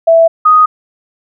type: tone pair in turn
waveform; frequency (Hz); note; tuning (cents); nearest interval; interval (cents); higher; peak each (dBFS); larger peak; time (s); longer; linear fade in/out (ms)
sine; 660 / 1245.9; E5 / D#6; +2 / +2; major seventh; 1100; second; -3; neither; 0.07-0.28 / 0.45-0.66; neither; 10
effects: none